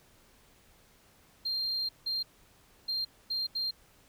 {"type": "tone bursts at uneven times", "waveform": "sine", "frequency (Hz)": 4188, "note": "C8", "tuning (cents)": 1, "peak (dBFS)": -28, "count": 5, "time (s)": [[1.45, 1.89], [2.06, 2.23], [2.88, 3.05], [3.3, 3.47], [3.55, 3.71]], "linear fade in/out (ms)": 10, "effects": ["tanh soft clip ceiling -27 dBFS", "pink hiss -62 dBFS RMS until 4.08 s"]}